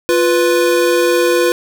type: tone pair together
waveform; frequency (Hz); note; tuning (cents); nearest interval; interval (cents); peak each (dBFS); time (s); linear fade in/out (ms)
square; 350.1 / 493.9; F4 / B4; +4 / 0; tritone; 596; -14; 0.09-1.52; 0
effects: none